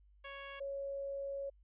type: tone pair in turn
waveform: 10% pulse / sine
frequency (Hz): 554.4 / 554.4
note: C#5 / C#5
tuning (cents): 0 / 0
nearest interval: unison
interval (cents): 0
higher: neither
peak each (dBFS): -37 / -38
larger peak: first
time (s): 0.24-0.6 / 0.6-1.5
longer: second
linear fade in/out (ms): 10
effects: added 50 Hz sine -62 dBFS peak until 1.63 s + resampled to 8000 Hz